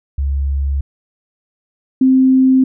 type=tone pair in turn; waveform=sine; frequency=69.3 / 261.3 Hz; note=C#2 / C4; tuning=0 / -2 cents; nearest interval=octave + major seventh; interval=2298 cents; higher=second; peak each=-14 / -7 dBFS; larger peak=second; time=0.18-0.81 / 2.01-2.64 s; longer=neither; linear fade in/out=5 ms; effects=none